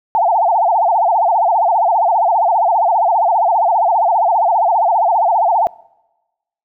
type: tone with vibrato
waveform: sine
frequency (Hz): 784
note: G5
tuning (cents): 0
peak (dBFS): -10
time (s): 0.15-5.67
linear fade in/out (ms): 0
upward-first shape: sine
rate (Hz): 15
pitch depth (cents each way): 270
effects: noise-tail reverb RT60 1.0 s tail -23 dB re dry